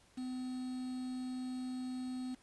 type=tone with quantisation; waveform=triangle; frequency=254.5 Hz; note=C4; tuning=48 cents flat; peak=-36 dBFS; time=0.17-2.35 s; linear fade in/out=10 ms; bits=9; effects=pink hiss -66 dBFS RMS until 2.42 s + resampled to 24000 Hz